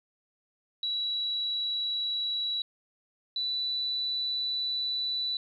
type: tone pair in turn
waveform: sine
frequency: 3910 / 3969 Hz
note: B7 / B7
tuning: -18 / +8 cents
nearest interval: unison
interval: 26 cents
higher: second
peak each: -28 dBFS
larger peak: neither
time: 0.83-2.62 / 3.36-5.37 s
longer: second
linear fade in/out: 2 ms
effects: 11-bit